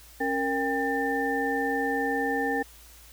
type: tone cluster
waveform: sine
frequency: 274.8 / 464.1 / 796 / 1789 Hz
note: C#4 / A#4 / G5 / A6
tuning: -15 / -8 / +26 / +28 cents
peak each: -30 dBFS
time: 0.2-2.63 s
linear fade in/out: 10 ms
effects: added 57 Hz sine -52 dBFS peak until 3.12 s + white hiss -52 dBFS RMS until 3.12 s